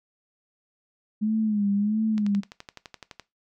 sine tone with vibrato, 210 Hz, G#3, 19 cents sharp, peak -21 dBFS, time 1.21-2.41 s, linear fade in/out 20 ms, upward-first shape sine, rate 1.5 Hz, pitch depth 82 cents each way
click train, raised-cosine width 0.2 ms, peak -22 dBFS, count 13, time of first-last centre 2.18-3.197 s, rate 11.8 Hz
effects noise-tail reverb RT60 0.2 s tail -18 dB re dry

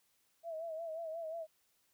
sine tone with vibrato, 652 Hz, E5, 19 cents flat, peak -39 dBFS, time 0.43-1.47 s, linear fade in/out 50 ms, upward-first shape sine, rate 5.6 Hz, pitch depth 65 cents each way, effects white hiss -75 dBFS RMS until 1.93 s

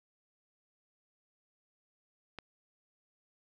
click, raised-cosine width 0.3 ms, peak -26 dBFS, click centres 2.387 s, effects none

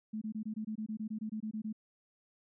sine tone bursts, 216.5 Hz, A3, 28 cents flat, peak -35 dBFS, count 15, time 0.13-1.728 s, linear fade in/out 10 ms, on 86 ms, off 22 ms, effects none

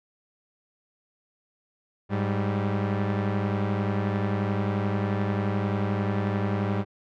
sawtooth tone pair together, 103.2 / 195.04 Hz, G#2 / G3, -10 / -8 cents, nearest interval major seventh, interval 1102 cents, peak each -22 / -24 dBFS, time 2.09-6.85 s, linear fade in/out 50 ms, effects low-pass 2000 Hz 12 dB/octave

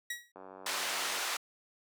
sawtooth tone with exponential decay, 1913 Hz, A#6, 44 cents sharp, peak -29 dBFS, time 0.1-0.32 s, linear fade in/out 5 ms, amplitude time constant 46 ms
click train, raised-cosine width 1 ms, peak -33 dBFS, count 79, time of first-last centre 0.36-1.184 s, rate 94.7 Hz
pink band-pass noise, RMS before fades -35 dBFS, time 0.66-1.37 s, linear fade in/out 5 ms, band 900 to 9500 Hz, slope 12 dB/octave
effects high-pass 300 Hz 12 dB/octave

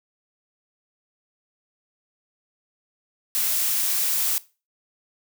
blue noise, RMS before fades -23 dBFS, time 3.35-4.38 s, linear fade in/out 0 ms, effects noise-tail reverb RT60 0.3 s tail -19 dB re dry

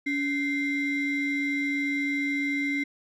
triangle ring-modulated tone, 907 Hz, A#5, 48 cents flat, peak -20 dBFS, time 0.06-2.84 s, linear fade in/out 10 ms, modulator 1190 Hz, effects none

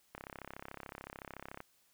click train, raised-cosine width 0.5 ms, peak -29 dBFS, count 50, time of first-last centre 0.15-1.604 s, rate 33.7 Hz, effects white hiss -71 dBFS RMS until 1.93 s

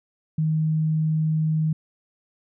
sine tone, 156.9 Hz, D#3, 15 cents sharp, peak -19 dBFS, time 0.38-1.73 s, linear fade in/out 5 ms, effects none

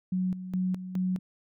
sine tone with tremolo, 184.5 Hz, F#3, 5 cents flat, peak -25 dBFS, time 0.12-1.19 s, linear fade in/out 5 ms, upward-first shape square, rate 2.4 Hz, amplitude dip 70%, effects none

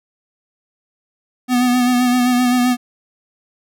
square tone with vibrato, 247.8 Hz, B3, 6 cents sharp, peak -13 dBFS, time 1.48-2.77 s, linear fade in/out 50 ms, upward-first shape sine, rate 7.7 Hz, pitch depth 30 cents each way, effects none

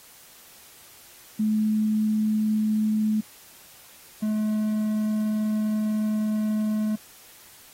sine / triangle tone pair in turn, 215.2 / 214.3 Hz, A3 / A3, -38 / -45 cents, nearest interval unison, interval 7 cents, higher first, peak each -20 dBFS, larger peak neither, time 1.39-3.21 / 4.22-6.96 s, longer second, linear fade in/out 10 ms, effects white hiss -50 dBFS RMS until 7.73 s + AAC 48 kbps

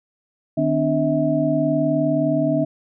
sine tone cluster, 151.7 / 255.3 / 294.7 / 645 Hz, D#3 / C4 / D4 / E5, -44 / -42 / +6 / -38 cents, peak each -24 / -23 / -21 / -21 dBFS, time 0.57-2.65 s, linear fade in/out 10 ms, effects none

